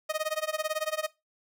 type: tone with tremolo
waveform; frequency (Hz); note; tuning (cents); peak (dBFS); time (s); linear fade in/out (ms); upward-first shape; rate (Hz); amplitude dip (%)
sawtooth; 622.3; D#5; 0; -22; 0.09-1.07; 10; sine; 18; 95
effects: noise-tail reverb RT60 0.2 s tail -18 dB re dry